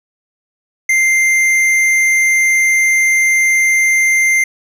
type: tone with tanh clipping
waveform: sine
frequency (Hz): 2093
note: C7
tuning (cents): 0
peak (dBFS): -11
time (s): 0.89-4.44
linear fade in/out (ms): 5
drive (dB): 12
effects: none